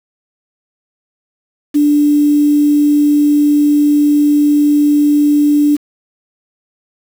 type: tone with quantisation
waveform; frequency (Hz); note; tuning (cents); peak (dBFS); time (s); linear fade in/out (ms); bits
sine; 293.7; D4; 0; -7; 1.74-5.77; 20; 5
effects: none